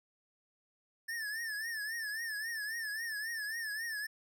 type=tone with vibrato; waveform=square; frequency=1766 Hz; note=A6; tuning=6 cents sharp; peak=-37 dBFS; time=1.08-4.07 s; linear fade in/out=10 ms; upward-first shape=triangle; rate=3.7 Hz; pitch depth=120 cents each way; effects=none